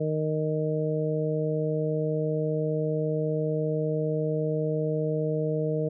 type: harmonic tone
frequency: 154.8 Hz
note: D#3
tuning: 9 cents flat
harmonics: 1 / 2 / 3 / 4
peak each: -28 / -34 / -28 / -33 dBFS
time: 0-5.89 s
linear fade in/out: 10 ms
effects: none